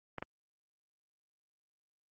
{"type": "clicks", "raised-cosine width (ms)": 0.5, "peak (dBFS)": -23, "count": 2, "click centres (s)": [0.183, 0.225], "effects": ["high-pass 60 Hz 12 dB/octave", "Opus 32 kbps"]}